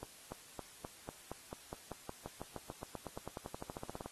accelerating click train, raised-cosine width 1 ms, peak -29 dBFS, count 30, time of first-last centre 0.03-4.06 s, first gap 290 ms, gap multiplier 0.94, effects white hiss -57 dBFS RMS until 4.11 s + AAC 32 kbps

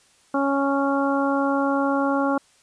harmonic tone, 277.2 Hz, C#4, in tune, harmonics 1 / 2 / 3 / 4 / 5, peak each -22 / -25 / -27 / -28 / -29 dBFS, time 0.34-2.38 s, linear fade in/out 5 ms, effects white hiss -58 dBFS RMS until 2.62 s + resampled to 22050 Hz

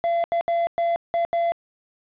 triangle tone bursts at uneven times, 681 Hz, F5, 44 cents flat, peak -17 dBFS, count 6, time 0.04-0.24 / 0.32-0.41 / 0.48-0.67 / 0.78-0.96 / 1.14-1.25 / 1.33-1.52 s, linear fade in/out 0 ms, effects resampled to 8000 Hz + 9-bit

